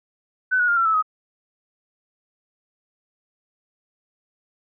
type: tone with pitch steps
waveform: sine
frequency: 1509 / 1455.9 / 1404.7 / 1355.3 / 1307.6 / 1261.6 Hz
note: F#6 / F#6 / F6 / E6 / E6 / D#6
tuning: +34 / -28 / +10 / +48 / -14 / +24 cents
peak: -16 dBFS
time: 0.51-1.026 s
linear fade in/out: 20 ms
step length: 86 ms
effects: none